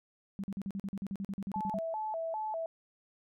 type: tone bursts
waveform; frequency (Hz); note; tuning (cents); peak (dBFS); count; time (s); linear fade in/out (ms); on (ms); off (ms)
sine; 196; G3; 0; -34; 16; 0.39-1.787; 0; 47; 43
type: tone with vibrato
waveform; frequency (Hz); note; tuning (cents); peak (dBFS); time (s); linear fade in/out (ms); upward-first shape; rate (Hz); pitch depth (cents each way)
sine; 753; F#5; +30; -33; 1.54-2.66; 2; square; 2.5; 240
effects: none